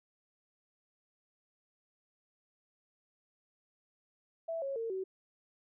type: tone with pitch steps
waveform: sine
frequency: 659.3 / 548 / 455.5 / 378.7 Hz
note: E5 / C#5 / A#4 / F#4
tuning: 0 / -20 / -40 / +40 cents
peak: -34 dBFS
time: 4.48-5.04 s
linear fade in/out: 10 ms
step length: 140 ms
effects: none